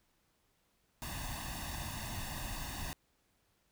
pink noise with comb filter, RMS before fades -41 dBFS, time 1.02-2.93 s, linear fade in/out 0 ms, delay 1.1 ms, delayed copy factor +0.8, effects pink hiss -75 dBFS RMS until 3.71 s

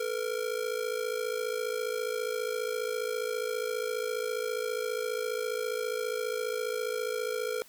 square ring-modulated tone, 465.2 Hz, A#4, 4 cents flat, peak -28 dBFS, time 0-7.62 s, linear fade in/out 0 ms, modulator 27.4 Hz, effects white hiss -56 dBFS RMS until 7.68 s

